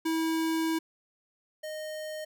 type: tone pair in turn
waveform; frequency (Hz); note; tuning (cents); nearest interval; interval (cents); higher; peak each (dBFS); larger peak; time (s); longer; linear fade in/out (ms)
square; 323.7 / 618; E4 / D#5; -31 / -12; major seventh; 1119; second; -27 / -36; first; 0.05-0.79 / 1.63-2.25; first; 10
effects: none